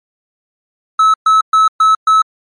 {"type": "tone bursts", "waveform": "triangle", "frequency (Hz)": 1298, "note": "E6", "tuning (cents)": -27, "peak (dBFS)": -4, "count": 5, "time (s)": [0.99, 2.22], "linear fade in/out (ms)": 5, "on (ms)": 150, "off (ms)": 120, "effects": ["MP3 48 kbps"]}